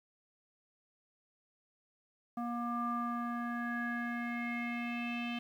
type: tone with low-pass filter sweep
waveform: square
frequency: 238.1 Hz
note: A#3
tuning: 37 cents sharp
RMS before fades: -37 dBFS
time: 2.37-5.39 s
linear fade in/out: 5 ms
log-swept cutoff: 1000 to 2900 Hz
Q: 6.6
effects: 11-bit